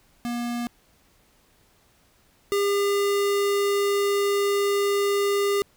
square tone pair in turn, 239 / 402.9 Hz, A#3 / G4, +43 / +48 cents, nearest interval major sixth, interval 905 cents, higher second, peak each -27 / -21 dBFS, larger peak second, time 0.25-0.67 / 2.52-5.62 s, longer second, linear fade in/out 0 ms, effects pink hiss -61 dBFS RMS until 5.76 s

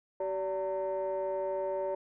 sine tone cluster, 381.3 / 576 / 912 Hz, G4 / D5 / A#5, -48 / -34 / -38 cents, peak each -35 / -31 / -38 dBFS, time 0.2-1.95 s, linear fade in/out 5 ms, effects tanh soft clip ceiling -25 dBFS

